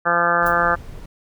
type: harmonic tone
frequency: 172 Hz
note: F3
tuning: 26 cents flat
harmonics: 1 / 2 / 3 / 4 / 5 / 6 / 7 / 8 / 9 / 10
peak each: -31 / -31 / -24 / -24 / -25 / -30 / -20 / -23 / -22 / -26 dBFS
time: 0.05-0.76 s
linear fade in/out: 20 ms
type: noise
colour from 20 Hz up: brown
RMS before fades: -35 dBFS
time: 0.42-1.06 s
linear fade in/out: 5 ms
type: noise with exponential decay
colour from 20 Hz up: violet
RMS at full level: -27 dBFS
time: 0.46-0.57 s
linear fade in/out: 5 ms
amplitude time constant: 22 ms
effects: none